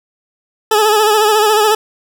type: tone with vibrato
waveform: 20% pulse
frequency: 426.7 Hz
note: G#4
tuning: 47 cents sharp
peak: -4 dBFS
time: 0.71-1.75 s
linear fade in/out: 5 ms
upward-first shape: sine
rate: 14 Hz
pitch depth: 54 cents each way
effects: none